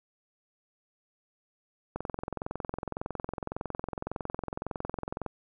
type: click train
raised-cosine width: 1 ms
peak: -19 dBFS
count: 73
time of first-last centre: 1.96-5.263 s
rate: 21.8 Hz
effects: none

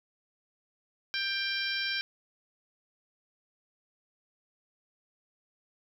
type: harmonic tone with a mistuned harmonic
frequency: 790 Hz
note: G5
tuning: 13 cents sharp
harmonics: 2 / 3 / 4 / 5 / 6 / 7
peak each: -34 / -36 / -37 / -38 / -39 / -39 dBFS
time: 1.14-2.01 s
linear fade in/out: 0 ms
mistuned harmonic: 7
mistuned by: -36 cents
effects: 10-bit

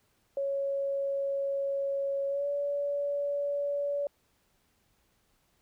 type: tone with pitch glide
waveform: sine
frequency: 554 to 571.2 Hz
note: C#5 to D5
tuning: -1 to -48 cents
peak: -28 dBFS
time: 0.37-4.07 s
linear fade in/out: 2 ms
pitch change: +53 cents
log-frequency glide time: 2.28-2.47 s
effects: pink hiss -71 dBFS RMS until 5.61 s

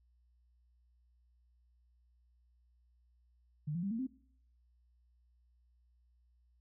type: tone with pitch steps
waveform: sine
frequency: 150 / 172.3 / 197.93 / 227.4 / 261.2 Hz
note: D3 / F3 / G3 / A#3 / C4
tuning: +37 / -23 / +17 / -43 / -3 cents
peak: -34 dBFS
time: 3.67-4.07 s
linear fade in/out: 10 ms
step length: 80 ms
effects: noise-tail reverb RT60 0.6 s tail -20 dB re dry + added 60 Hz sine -67 dBFS peak until 6.6 s

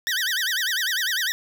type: tone with vibrato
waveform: 20% pulse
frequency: 1710 Hz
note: A6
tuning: 50 cents flat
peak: -17 dBFS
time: 0.07-1.32 s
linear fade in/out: 0 ms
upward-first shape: sine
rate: 10 Hz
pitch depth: 230 cents each way
effects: none

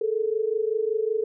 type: tone pair together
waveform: sine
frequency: 426.3 / 451.6 Hz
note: G#4 / A4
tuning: +45 / +45 cents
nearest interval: minor second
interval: 100 cents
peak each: -25 dBFS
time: 0.01-1.24 s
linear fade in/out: 5 ms
effects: none

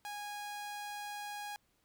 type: tone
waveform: sawtooth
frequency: 825 Hz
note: G#5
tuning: 12 cents flat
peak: -37 dBFS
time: 0.05-1.56 s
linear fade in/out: 0 ms
effects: pink hiss -75 dBFS RMS until 1.84 s

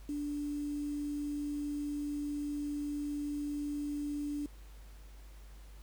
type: tone with quantisation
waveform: sine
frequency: 291.6 Hz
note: D4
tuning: 12 cents flat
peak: -34 dBFS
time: 0.09-4.46 s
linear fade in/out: 2 ms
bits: 9
effects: added 50 Hz sine -49 dBFS peak until 5.82 s + pink hiss -62 dBFS RMS until 5.82 s

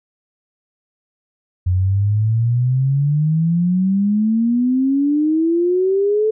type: exponential sweep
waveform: sine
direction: up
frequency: 89 to 440 Hz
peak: -13 dBFS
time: 1.66-6.31 s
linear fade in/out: 10 ms
effects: none

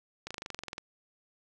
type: slowing click train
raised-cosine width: 0.2 ms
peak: -21 dBFS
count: 13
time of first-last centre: 0.27-0.781 s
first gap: 36 ms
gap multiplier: 1.03
effects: none

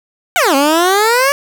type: exponential two-way sweep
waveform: 15% pulse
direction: down then up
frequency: 784 to 266.8 to 575 Hz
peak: -3 dBFS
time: 0.36-1.32 s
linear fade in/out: 0 ms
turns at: 0.55 s
effects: none

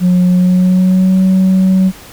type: tone with pitch glide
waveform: sine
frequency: 180 to 188.08 Hz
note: F#3 to F#3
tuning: -47 to +29 cents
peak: -4 dBFS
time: 0-1.92 s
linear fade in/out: 50 ms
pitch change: +76 cents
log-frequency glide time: 0.28-1.19 s
effects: tanh soft clip ceiling -5 dBFS + pink hiss -35 dBFS RMS until 2.12 s

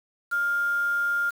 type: tone with quantisation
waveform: sine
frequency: 1404 Hz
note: F6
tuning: 9 cents sharp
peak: -22 dBFS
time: 0.31-1.31 s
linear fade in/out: 20 ms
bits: 7
effects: none

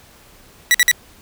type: tone bursts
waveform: sawtooth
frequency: 1949 Hz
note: B6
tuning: 23 cents flat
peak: -6 dBFS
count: 3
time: 0.71-0.914 s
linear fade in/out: 0 ms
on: 34 ms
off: 51 ms
effects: pink hiss -47 dBFS RMS until 1.21 s

